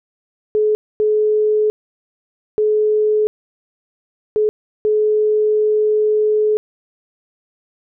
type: tone bursts at uneven times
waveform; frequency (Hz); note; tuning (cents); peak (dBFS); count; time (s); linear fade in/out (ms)
sine; 426.6; G#4; +46; -12; 5; 0.55-0.75 / 1-1.7 / 2.58-3.27 / 4.36-4.49 / 4.85-6.57; 0
effects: none